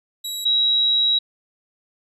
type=tone pair in turn; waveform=sawtooth / sine; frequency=3876 / 3860 Hz; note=B7 / B7; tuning=-33 / -40 cents; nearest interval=unison; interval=7 cents; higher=first; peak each=-23 / -15 dBFS; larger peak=second; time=0.24-0.45 / 0.45-1.19 s; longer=second; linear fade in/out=10 ms; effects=resampled to 32000 Hz